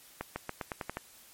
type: accelerating click train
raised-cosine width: 0.5 ms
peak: -19 dBFS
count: 8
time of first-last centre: 0.21-0.97 s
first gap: 150 ms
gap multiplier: 0.89
effects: white hiss -56 dBFS RMS until 1.33 s + MP3 64 kbps